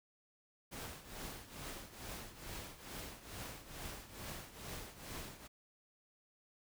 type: noise with tremolo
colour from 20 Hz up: pink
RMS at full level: -45 dBFS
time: 0.71-5.48 s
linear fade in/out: 20 ms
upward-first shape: triangle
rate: 2.3 Hz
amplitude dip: 80%
effects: none